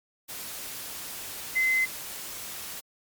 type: tone in noise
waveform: sine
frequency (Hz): 2054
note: C7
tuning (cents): -33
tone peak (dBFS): -21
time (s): 1.55-1.86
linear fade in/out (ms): 20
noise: white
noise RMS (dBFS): -38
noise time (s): 0.28-2.81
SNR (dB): +14
effects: MP3 96 kbps

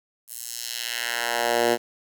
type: tone with high-pass filter sweep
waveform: 10% pulse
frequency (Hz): 118.6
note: A#2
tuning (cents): +30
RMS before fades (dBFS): -26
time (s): 0.27-1.78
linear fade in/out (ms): 50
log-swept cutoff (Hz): 11000 to 330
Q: 1.1
effects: 8-bit

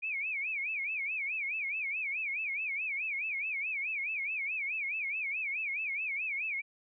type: tone with vibrato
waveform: sine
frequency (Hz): 2378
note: D7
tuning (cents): +21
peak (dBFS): -32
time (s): 0.02-6.62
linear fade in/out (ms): 20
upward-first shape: sine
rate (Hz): 4.7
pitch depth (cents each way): 180
effects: none

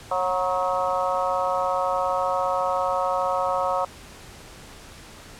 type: harmonic tone with a mistuned harmonic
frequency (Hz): 182.8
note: F#3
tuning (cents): -21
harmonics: 3 / 4 / 5 / 6 / 7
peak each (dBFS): -26 / -27 / -28 / -29 / -29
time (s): 0.11-3.85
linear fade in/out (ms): 5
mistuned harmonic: 5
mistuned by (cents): +47
effects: pink hiss -44 dBFS RMS until 5.39 s + low-pass 10000 Hz 12 dB/octave

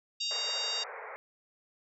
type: harmonic tone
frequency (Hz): 932.3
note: A#5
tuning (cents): 0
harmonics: 3 / 4 / 5 / 6 / 7 / 8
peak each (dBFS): -39 / -35 / -35 / -42 / -47 / -46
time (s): 0.2-0.84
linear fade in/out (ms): 10
type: band-pass noise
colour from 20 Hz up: pink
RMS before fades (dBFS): -43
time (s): 0.31-1.16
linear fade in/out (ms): 0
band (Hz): 430 to 2300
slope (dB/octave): 96
effects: none

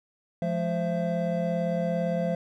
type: tone cluster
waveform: triangle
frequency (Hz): 174.1 / 211.7 / 522 / 670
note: F3 / G#3 / C5 / E5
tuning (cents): -5 / +33 / -4 / +28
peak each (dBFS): -26 / -33 / -29 / -29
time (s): 0.42-2.35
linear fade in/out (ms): 2
effects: none

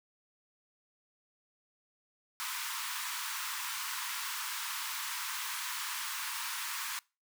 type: high-pass noise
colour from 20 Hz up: pink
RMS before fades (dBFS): -38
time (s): 2.4-6.99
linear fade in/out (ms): 0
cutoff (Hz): 910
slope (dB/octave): 96
effects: noise-tail reverb RT60 0.3 s tail -25 dB re dry

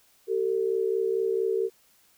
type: tone pair together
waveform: sine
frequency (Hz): 384.8 / 449.2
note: G4 / A4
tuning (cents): -32 / +36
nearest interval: minor third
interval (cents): 268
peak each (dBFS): -26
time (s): 0.27-1.7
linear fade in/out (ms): 50
effects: white hiss -62 dBFS RMS until 2.17 s

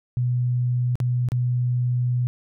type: tone with dropouts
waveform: sine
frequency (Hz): 123.47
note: B2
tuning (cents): 0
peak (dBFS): -19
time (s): 0.17-2.27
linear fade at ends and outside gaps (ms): 0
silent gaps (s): 0.955-1.002 / 1.287-1.319
effects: none

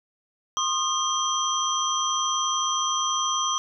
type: tone cluster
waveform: sine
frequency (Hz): 1069 / 1228 / 3206 / 5940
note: C6 / D#6 / G7 / F#8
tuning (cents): +37 / -23 / +38 / +6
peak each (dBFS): -28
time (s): 0.57-3.58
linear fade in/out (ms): 0
effects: none

